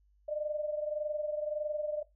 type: tone pair together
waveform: sine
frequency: 598 / 619.7 Hz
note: D5 / D#5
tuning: +31 / -7 cents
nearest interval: minor second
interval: 62 cents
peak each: -33 / -38 dBFS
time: 0.28-2.03 s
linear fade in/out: 10 ms
effects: noise-tail reverb RT60 0.2 s tail -17 dB re dry + added 50 Hz sine -64 dBFS peak until 2.15 s